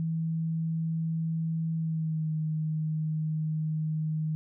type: tone with pitch glide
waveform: sine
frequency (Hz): 162.4 to 156.14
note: E3 to D#3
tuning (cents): -26 to +6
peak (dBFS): -27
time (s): 0-4.35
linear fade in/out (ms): 0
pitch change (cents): -68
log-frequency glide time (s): 1.75-2.32
effects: none